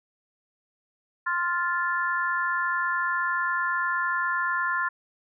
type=harmonic tone; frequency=349.2 Hz; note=F4; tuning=in tune; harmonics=3 / 4 / 5; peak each=-28 / -28 / -28 dBFS; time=1.26-4.89 s; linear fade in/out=10 ms; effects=none